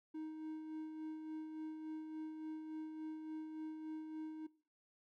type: tone with tremolo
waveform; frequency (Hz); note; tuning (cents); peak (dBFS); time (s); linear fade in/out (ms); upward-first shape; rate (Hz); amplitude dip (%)
triangle; 313.1; D#4; +11; -40; 0.14-4.47; 10; sine; 3.5; 40
effects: noise-tail reverb RT60 0.4 s tail -19 dB re dry